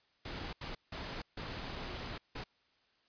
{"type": "noise bursts at uneven times", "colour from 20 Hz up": "pink", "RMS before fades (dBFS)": -42, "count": 5, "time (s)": [[0.25, 0.53], [0.61, 0.75], [0.92, 1.22], [1.37, 2.18], [2.35, 2.44]], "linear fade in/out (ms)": 5, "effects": ["white hiss -72 dBFS RMS until 3.08 s", "resampled to 11025 Hz"]}